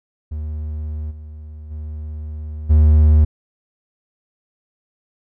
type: tone with level steps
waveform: triangle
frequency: 76.4 Hz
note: D#2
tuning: 31 cents flat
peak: -21 / -30 / -24 / -6 dBFS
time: 0.31-3.25 s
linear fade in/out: 10 ms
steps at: 1.1 / 1.7 / 2.69 s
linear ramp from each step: 20 ms
effects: none